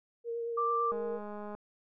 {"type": "tone with vibrato", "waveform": "sine", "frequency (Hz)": 466.2, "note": "A#4", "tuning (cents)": 0, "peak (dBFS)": -33, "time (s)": [0.24, 1.2], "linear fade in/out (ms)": 50, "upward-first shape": "triangle", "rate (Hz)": 9, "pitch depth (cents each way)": 19}
{"type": "tone", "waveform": "sine", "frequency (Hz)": 1177, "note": "D6", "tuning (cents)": 3, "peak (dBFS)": -28, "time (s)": [0.57, 0.92], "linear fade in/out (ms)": 10}
{"type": "click train", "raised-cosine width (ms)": 1, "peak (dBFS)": -30, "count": 132, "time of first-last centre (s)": [0.92, 1.55], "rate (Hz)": 208}
{"effects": []}